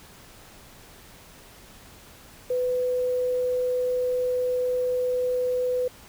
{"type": "tone with quantisation", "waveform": "sine", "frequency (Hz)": 499.8, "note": "B4", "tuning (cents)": 21, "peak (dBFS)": -22, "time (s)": [2.5, 5.88], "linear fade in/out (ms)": 5, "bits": 8, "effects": ["pink hiss -49 dBFS RMS until 6.08 s"]}